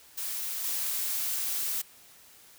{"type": "noise with level steps", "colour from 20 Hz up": "blue", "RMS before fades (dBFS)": [-34, -31], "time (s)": [0.17, 1.82], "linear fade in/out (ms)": 10, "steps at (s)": 0.64, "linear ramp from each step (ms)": 2, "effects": ["white hiss -55 dBFS RMS until 2.58 s"]}